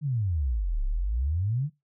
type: exponential two-way sweep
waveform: sine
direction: down then up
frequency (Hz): 156.4 to 32.7 to 156.4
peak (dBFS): -24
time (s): 0.01-1.7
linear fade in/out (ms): 50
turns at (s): 0.84
effects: noise-tail reverb RT60 0.2 s tail -21 dB re dry